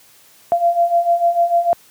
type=beating tone pair; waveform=sine; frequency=683 / 689.7 Hz; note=F5 / F5; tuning=-39 / -22 cents; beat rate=6.7 Hz; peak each=-18 / -14 dBFS; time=0.52-1.73 s; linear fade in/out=0 ms; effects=white hiss -49 dBFS RMS until 1.9 s + high-pass 80 Hz 12 dB/octave